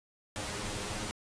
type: noise with comb filter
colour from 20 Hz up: pink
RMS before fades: -37 dBFS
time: 0.36-1.11 s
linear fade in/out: 0 ms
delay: 9.6 ms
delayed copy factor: +0.9
effects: resampled to 22050 Hz